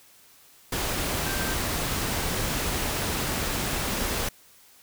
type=tone in noise; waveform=sine; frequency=1568 Hz; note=G6; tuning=in tune; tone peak=-34 dBFS; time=1.26-1.54 s; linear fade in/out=5 ms; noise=pink; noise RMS=-28 dBFS; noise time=0.72-4.29 s; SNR=-9 dB; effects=white hiss -55 dBFS RMS until 4.82 s